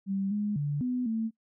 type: tone with pitch steps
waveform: sine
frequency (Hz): 195.1 / 207.7 / 145.2 / 249.9 / 223.5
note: G3 / G#3 / D3 / B3 / A3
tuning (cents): -8 / 0 / -19 / +21 / +27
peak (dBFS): -27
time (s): 0.06-1.31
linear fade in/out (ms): 50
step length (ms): 250
effects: noise-tail reverb RT60 0.1 s tail -24 dB re dry